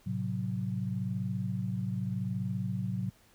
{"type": "chord", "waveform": "sine", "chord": "F# diminished", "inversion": "first", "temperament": "equal", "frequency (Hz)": [110, 130.81, 185], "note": ["A2", "C3", "F#3"], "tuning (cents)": [0, 0, 0], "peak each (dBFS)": [-35, -36, -34], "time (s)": [0.06, 3.1], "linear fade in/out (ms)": 10, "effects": ["pink hiss -63 dBFS RMS until 3.34 s"]}